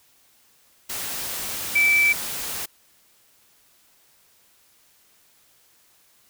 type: tone in noise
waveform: sine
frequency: 2320 Hz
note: D7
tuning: 22 cents flat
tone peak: -15 dBFS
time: 1.75-2.13 s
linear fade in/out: 10 ms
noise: white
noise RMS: -30 dBFS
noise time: 0.89-2.66 s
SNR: +12 dB
effects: white hiss -59 dBFS RMS until 6.29 s